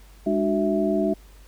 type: tone cluster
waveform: sine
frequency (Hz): 205.2 / 298.9 / 370.6 / 656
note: G#3 / D4 / F#4 / E5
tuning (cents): -21 / +31 / +3 / -9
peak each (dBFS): -25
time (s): 0.26-1.14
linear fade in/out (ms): 10
effects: added 49 Hz sine -46 dBFS peak until 1.47 s + pink hiss -55 dBFS RMS until 1.47 s